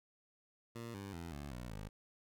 15% pulse tone with pitch steps, 116.54 / 99.14 / 84.33 / 71.74 / 61.03 / 51.91 Hz, A#2 / G2 / E2 / D2 / B1 / G#1, 0 / +20 / +40 / -40 / -20 / 0 cents, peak -38 dBFS, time 0.75-1.89 s, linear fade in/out 10 ms, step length 190 ms, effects none

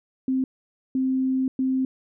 sine tone bursts at uneven times, 261.6 Hz, C4, in tune, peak -20 dBFS, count 3, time 0.28-0.44 / 0.95-1.48 / 1.59-1.85 s, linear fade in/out 2 ms, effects none

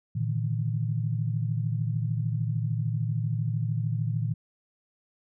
sine tone cluster, 114.1 / 147.7 / 160.9 Hz, A#2 / D3 / E3, -37 / +10 / -42 cents, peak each -27 / -32 / -32 dBFS, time 0.15-4.34 s, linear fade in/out 10 ms, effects none

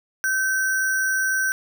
sine tone with sample-and-hold, 1542 Hz, G6, 29 cents flat, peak -19 dBFS, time 0.24-1.52 s, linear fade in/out 0 ms, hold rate 7350 Hz, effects none

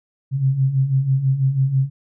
sine beating tone pair, 129.9 / 136 Hz, C3 / C#3, -12 / -33 cents, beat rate 6.1 Hz, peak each -22 / -16 dBFS, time 0.31-1.9 s, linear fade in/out 50 ms, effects none

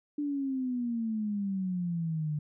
sine exponential sweep, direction down, 296 to 147.9 Hz, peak -29 dBFS, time 0.18-2.39 s, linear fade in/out 5 ms, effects none

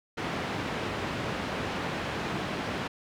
pink band-pass noise, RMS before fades -33 dBFS, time 0.17-2.88 s, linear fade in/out 10 ms, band 110 to 2900 Hz, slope 12 dB/octave, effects none

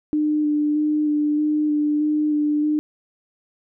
sine tone with vibrato, 300 Hz, D4, 37 cents sharp, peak -17 dBFS, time 0.13-2.79 s, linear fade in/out 0 ms, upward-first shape square, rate 1.6 Hz, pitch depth 13 cents each way, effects none

